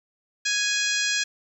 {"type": "harmonic tone", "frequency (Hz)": 830.6, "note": "G#5", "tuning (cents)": 0, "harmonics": [2, 3, 4, 5, 6, 7, 8, 9], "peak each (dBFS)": [-27, -29, -30, -31, -32, -32, -33, -34], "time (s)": [0.45, 1.24], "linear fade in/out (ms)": 10, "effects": ["9-bit"]}